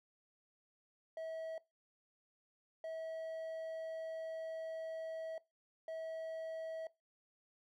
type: tone bursts at uneven times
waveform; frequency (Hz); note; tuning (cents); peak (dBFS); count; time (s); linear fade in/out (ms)
triangle; 646; E5; -35; -39; 3; 1.17-1.58 / 2.84-5.38 / 5.88-6.87; 2
effects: noise-tail reverb RT60 0.2 s tail -19 dB re dry